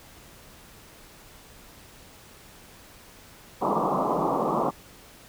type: band-pass noise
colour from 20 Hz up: white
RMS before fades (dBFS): -25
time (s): 3.61-4.71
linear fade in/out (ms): 20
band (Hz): 140 to 1200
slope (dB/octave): 96
effects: pink hiss -50 dBFS RMS until 5.28 s